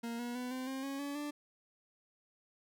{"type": "tone with pitch steps", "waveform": "40% pulse", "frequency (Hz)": [233.1, 240.9, 249, 257.3, 265.9, 274.8, 284, 293.5], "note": ["A#3", "B3", "B3", "C4", "C4", "C#4", "C#4", "D4"], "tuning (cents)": [0, -43, 14, -29, 28, -15, 42, -1], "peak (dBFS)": -37, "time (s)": [0.03, 1.31], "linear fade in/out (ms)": 10, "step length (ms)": 160, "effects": []}